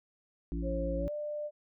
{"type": "harmonic tone", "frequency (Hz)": 56.7, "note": "A#1", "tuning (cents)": -47, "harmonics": [1, 3, 5, 6], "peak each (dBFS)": [-34, -39, -39, -44], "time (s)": [0.52, 1.08], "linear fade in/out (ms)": 0}
{"type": "tone with pitch glide", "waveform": "sine", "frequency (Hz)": [540, 595.7], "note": ["C#5", "D5"], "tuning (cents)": [-45, 24], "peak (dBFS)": -34, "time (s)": [0.62, 1.51], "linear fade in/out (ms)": 50, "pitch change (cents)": 169, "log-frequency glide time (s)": [0.97, 1.12]}
{"effects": []}